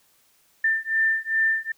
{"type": "beating tone pair", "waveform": "sine", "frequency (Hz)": [1786, 1788.5], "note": ["A6", "A6"], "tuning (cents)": [25, 28], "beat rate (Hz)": 2.5, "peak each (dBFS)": -23, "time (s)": [0.64, 1.72], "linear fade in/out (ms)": 5, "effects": ["white hiss -62 dBFS RMS until 1.77 s"]}